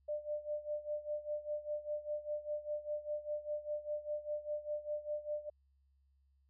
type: tone with tremolo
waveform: sine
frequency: 597 Hz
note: D5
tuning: 28 cents sharp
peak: -34 dBFS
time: 0.08-5.5 s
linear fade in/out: 10 ms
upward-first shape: sine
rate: 5 Hz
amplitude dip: 85%
effects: added 68 Hz sine -69 dBFS peak until 6.49 s